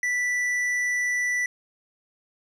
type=tone with tanh clipping; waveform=triangle; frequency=1971 Hz; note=B6; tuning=4 cents flat; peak=-24 dBFS; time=0.03-1.46 s; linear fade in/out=2 ms; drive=12 dB; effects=none